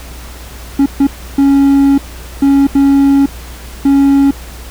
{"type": "tone bursts at uneven times", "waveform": "triangle", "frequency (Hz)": 277.2, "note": "C#4", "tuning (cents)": 0, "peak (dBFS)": -3, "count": 6, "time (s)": [[0.79, 0.86], [1, 1.07], [1.38, 1.98], [2.42, 2.67], [2.75, 3.26], [3.85, 4.31]], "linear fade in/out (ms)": 5, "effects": ["added 60 Hz sine -28 dBFS peak until 4.7 s", "pink hiss -33 dBFS RMS until 4.7 s"]}